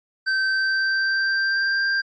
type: tone with pitch glide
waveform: square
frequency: 1549 to 1585.2 Hz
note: G6 to G6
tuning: -21 to +19 cents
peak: -20 dBFS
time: 0.26-2.02 s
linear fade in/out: 20 ms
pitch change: +40 cents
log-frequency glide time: 0.49-1.83 s
effects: resampled to 16000 Hz